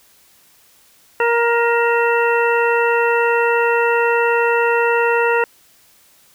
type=harmonic tone with a mistuned harmonic; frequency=469.4 Hz; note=A#4; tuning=12 cents sharp; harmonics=1 / 2 / 3 / 4 / 6; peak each=-16 / -19 / -21 / -22 / -24 dBFS; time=1.2-5.44 s; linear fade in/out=2 ms; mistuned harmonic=6; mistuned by=-74 cents; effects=white hiss -52 dBFS RMS until 6.34 s